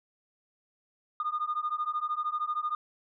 sine beating tone pair, 1214 / 1227 Hz, D#6 / D#6, -43 / -25 cents, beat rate 13 Hz, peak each -31 dBFS, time 1.2-2.75 s, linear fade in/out 2 ms, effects tanh soft clip ceiling -23 dBFS

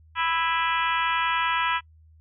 harmonic tone with a mistuned harmonic, 329.6 Hz, E4, in tune, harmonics 3 / 4 / 5 / 6 / 7 / 8 / 9 / 10, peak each -26 / -28 / -30 / -32 / -33 / -34 / -35 / -36 dBFS, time 0.15-1.81 s, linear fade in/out 50 ms, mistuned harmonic 7, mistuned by +68 cents, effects noise-tail reverb RT60 0.1 s tail -25 dB re dry + added 79 Hz sine -51 dBFS peak until 2.2 s

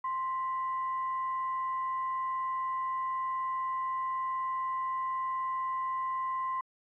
sine tone with frequency modulation, 1046.5 Hz, C6, in tune, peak -30 dBFS, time 0.04-6.61 s, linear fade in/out 5 ms, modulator 924 Hz, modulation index 0.29, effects high-pass 400 Hz 12 dB/octave + 12-bit

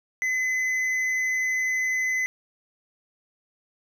sine tone with hard clipping, 2028 Hz, B6, 45 cents sharp, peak -24 dBFS, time 0.22-2.26 s, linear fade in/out 0 ms, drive 5 dB, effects none

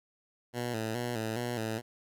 10% pulse tone with vibrato, 116.1 Hz, A#2, 7 cents flat, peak -24 dBFS, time 0.53-1.82 s, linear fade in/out 50 ms, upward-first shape square, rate 2.4 Hz, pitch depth 76 cents each way, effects none

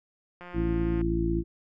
click train, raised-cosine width 0.5 ms, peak -29 dBFS, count 108, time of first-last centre 0.41-1.015 s, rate 177 Hz
harmonic tone, 56 Hz, A1, 31 cents sharp, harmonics 1 / 2 / 3 / 4 / 5 / 6, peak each -29 / -35 / -32 / -38 / -37 / -27 dBFS, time 0.53-1.44 s, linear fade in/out 50 ms
effects none

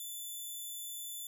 5% pulse tone, 3506 Hz, A7, 7 cents flat, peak -33 dBFS, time 0-1.27 s, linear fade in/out 2 ms, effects none

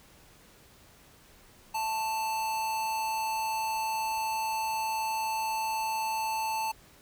square tone with amplitude modulation, 884 Hz, A5, 8 cents sharp, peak -28 dBFS, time 1.74-6.72 s, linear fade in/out 10 ms, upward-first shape sine, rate 219 Hz, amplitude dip 35%, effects pink hiss -57 dBFS RMS until 7.01 s

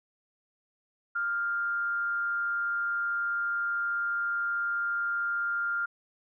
sine tone with frequency modulation, 1396.9 Hz, F6, in tune, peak -27 dBFS, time 1.15-5.86 s, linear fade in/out 10 ms, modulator 169 Hz, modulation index 0.28, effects none

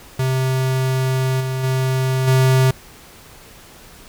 square tone with level steps, 130.81 Hz, C3, in tune, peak -17 / -21 / -17 / -12 dBFS, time 0.19-2.71 s, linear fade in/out 5 ms, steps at 1.4 / 1.63 / 2.27 s, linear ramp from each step 10 ms, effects pink hiss -43 dBFS RMS until 4.08 s

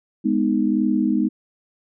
sine chord, G# minor, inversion none, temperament just, 207.7 / 249.2 / 311.5 Hz, G#3 / B3 / D#4, 0 / +16 / +2 cents, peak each -21 dBFS, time 0.24-1.29 s, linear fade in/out 20 ms, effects none

